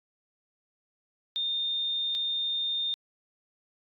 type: tone pair in turn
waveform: sine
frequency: 3636 / 3636 Hz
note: A#7 / A#7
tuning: -44 / -44 cents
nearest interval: unison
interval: 0 cents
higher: neither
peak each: -27 dBFS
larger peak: neither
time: 1.36-2.15 / 2.15-2.94 s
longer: neither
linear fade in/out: 0 ms
effects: AAC 64 kbps